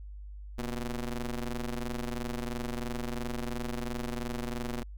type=ring-modulated tone; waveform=sawtooth; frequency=123.47 Hz; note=B2; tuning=in tune; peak=-26 dBFS; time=0.58-4.83 s; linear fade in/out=5 ms; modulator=112 Hz; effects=added 50 Hz sine -41 dBFS peak until 4.97 s